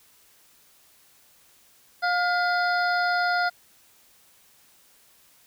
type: harmonic tone with a mistuned harmonic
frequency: 710 Hz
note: F5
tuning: 28 cents sharp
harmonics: 1 / 2 / 3 / 5 / 6 / 7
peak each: -24 / -24 / -36 / -43 / -37 / -36 dBFS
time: 2.02-3.5 s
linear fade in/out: 20 ms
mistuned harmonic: 3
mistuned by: -89 cents
effects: white hiss -58 dBFS RMS until 5.46 s